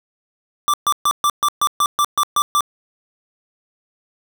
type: tone bursts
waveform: square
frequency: 1174.7 Hz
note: D6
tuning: in tune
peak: -14 dBFS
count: 11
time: 0.68-2.607 s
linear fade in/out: 0 ms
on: 57 ms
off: 130 ms
effects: none